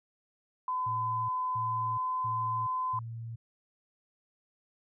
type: tone with pitch glide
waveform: sine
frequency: 1014 to 1021.1 Hz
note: B5 to C6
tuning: +45 to -43 cents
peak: -29 dBFS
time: 0.68-2.99 s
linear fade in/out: 2 ms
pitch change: +12 cents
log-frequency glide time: 1.52-2.29 s
type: tone bursts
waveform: sine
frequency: 114.9 Hz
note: A#2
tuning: 25 cents flat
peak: -37 dBFS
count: 4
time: 0.86-3.36 s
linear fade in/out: 10 ms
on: 430 ms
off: 260 ms
effects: none